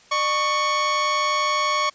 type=tone pair together; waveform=sawtooth; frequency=600.7 / 1110 Hz; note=D5 / C#6; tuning=+39 / +2 cents; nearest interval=major seventh; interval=1063 cents; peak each=-24 / -16 dBFS; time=0.11-1.9 s; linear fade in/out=10 ms; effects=white hiss -52 dBFS RMS until 1.94 s + resampled to 16000 Hz